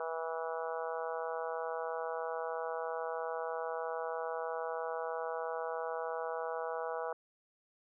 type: harmonic tone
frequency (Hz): 163.1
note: E3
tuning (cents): -18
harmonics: 3 / 4 / 5 / 6 / 7 / 8 / 9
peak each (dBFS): -39 / -41 / -43 / -45 / -46 / -47 / -48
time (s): 0-7.13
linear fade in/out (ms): 2
effects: none